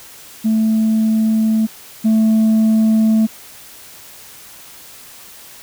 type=tone pair in turn; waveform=sine; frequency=220 / 220 Hz; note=A3 / A3; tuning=0 / 0 cents; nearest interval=unison; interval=0 cents; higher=neither; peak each=-10 / -7 dBFS; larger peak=second; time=0.44-1.67 / 2.04-3.27 s; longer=neither; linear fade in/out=20 ms; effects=tanh soft clip ceiling -9 dBFS + white hiss -39 dBFS RMS until 5.62 s